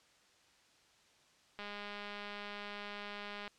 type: click train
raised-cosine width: 0.3 ms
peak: -29 dBFS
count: 388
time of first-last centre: 1.59-3.478 s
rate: 205 Hz
effects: white hiss -67 dBFS RMS until 3.58 s + low-pass 6000 Hz 12 dB/octave